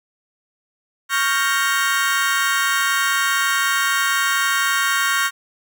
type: chord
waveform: 35% pulse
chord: G half-diminished seventh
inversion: second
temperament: equal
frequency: 1108.7 / 1396.9 / 1568 / 1864.7 Hz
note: Db6 / F6 / G6 / Bb6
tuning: 0 / 0 / 0 / 0 cents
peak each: -21 dBFS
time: 1.09-5.31 s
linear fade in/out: 50 ms
effects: none